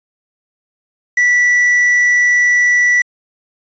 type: tone with quantisation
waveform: triangle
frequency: 1959 Hz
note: B6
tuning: 15 cents flat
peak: -7 dBFS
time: 1.17-3.02 s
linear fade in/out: 5 ms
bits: 5
effects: resampled to 16000 Hz